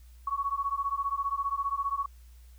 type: beating tone pair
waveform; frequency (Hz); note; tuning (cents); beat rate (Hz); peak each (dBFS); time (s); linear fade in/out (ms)
sine; 1108.7 / 1123.7; C#6 / C#6; 0 / +23; 15; -31; 0.27-2.06; 5
effects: added 60 Hz sine -49 dBFS peak until 2.58 s + white hiss -65 dBFS RMS until 2.58 s